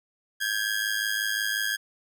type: ring-modulated tone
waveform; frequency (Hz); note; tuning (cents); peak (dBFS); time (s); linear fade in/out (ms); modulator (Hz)
sawtooth; 1632; G#6; -31; -19; 0.4-1.77; 20; 52.8
effects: none